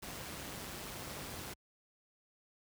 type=noise with amplitude modulation; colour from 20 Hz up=pink; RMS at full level=-42 dBFS; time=0.02-1.54 s; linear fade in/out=10 ms; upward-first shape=sine; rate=199 Hz; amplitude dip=55%; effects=high-pass 60 Hz 12 dB/octave